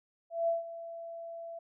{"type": "tone with ADSR envelope", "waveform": "sine", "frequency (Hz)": 670, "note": "E5", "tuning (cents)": 28, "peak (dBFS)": -25, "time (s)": [0.3, 1.59], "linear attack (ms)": 180, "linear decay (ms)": 150, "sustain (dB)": -15, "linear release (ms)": 6, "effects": []}